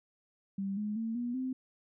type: tone with pitch steps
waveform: sine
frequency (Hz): 196 / 210.1 / 225.1 / 241.3 / 258.6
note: G3 / G#3 / A3 / B3 / C4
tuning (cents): 0 / +20 / +40 / -40 / -20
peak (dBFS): -32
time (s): 0.58-1.53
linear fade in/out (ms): 5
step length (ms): 190
effects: none